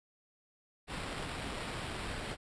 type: noise with sample-and-hold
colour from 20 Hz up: pink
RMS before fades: -40 dBFS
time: 0.87-2.37 s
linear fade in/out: 50 ms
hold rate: 6300 Hz
effects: resampled to 22050 Hz